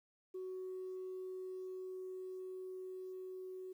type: tone with level ramp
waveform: sine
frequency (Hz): 372.4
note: F#4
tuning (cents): +11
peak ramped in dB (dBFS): -40 to -44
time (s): 0.34-3.73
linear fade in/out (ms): 10
effects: tanh soft clip ceiling -39 dBFS + 12-bit